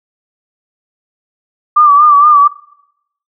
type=tone with vibrato; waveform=sine; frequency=1177 Hz; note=D6; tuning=3 cents sharp; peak=-3 dBFS; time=1.76-2.48 s; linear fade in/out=10 ms; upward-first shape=sine; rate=4.3 Hz; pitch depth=61 cents each way; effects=noise-tail reverb RT60 0.8 s tail -22 dB re dry